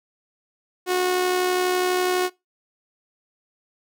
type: tone with amplitude modulation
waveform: sawtooth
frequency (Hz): 364.6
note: F#4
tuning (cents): -25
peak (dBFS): -14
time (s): 0.86-2.3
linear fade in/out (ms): 50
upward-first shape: sine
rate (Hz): 72.1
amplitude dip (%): 35
effects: noise-tail reverb RT60 0.2 s tail -22 dB re dry